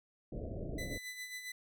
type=low-pass noise; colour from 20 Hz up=pink; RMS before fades=-41 dBFS; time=0.32-0.98 s; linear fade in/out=5 ms; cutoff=670 Hz; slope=96 dB/octave
type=tone with tremolo; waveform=sawtooth; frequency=2000 Hz; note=B6; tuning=21 cents sharp; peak=-37 dBFS; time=0.78-1.52 s; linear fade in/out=5 ms; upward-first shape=sine; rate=7.4 Hz; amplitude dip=55%
effects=none